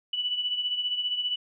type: beating tone pair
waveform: sine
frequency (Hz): 2961 / 2976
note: F#7 / F#7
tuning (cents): +1 / +9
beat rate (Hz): 15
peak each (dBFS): -27 / -34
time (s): 0.13-1.36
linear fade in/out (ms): 5
effects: none